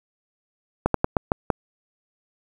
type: slowing click train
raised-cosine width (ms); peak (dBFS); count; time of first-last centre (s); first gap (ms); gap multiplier
1; -4; 6; 0.86-1.502; 83; 1.22
effects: 7-bit